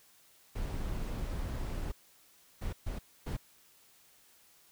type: noise bursts at uneven times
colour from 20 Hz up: brown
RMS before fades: -36 dBFS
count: 4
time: 0.55-1.92 / 2.61-2.73 / 2.86-2.99 / 3.26-3.37 s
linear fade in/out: 10 ms
effects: white hiss -63 dBFS RMS until 4.71 s